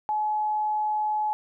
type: tone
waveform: sine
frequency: 851 Hz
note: G#5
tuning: 42 cents sharp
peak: -23 dBFS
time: 0.09-1.33 s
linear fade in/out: 0 ms
effects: none